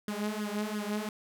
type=tone with flanger; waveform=sawtooth; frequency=210 Hz; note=G#3; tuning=19 cents sharp; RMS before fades=-34 dBFS; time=0.08-1.09 s; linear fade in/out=2 ms; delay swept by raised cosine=0.59 to 4.79 ms; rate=2.9 Hz; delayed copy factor=+0.85; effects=none